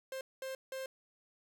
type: tone bursts at uneven times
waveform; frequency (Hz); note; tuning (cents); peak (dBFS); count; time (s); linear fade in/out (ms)
45% pulse; 528; C5; +16; -39; 3; 0.12-0.21 / 0.42-0.55 / 0.72-0.86; 2
effects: none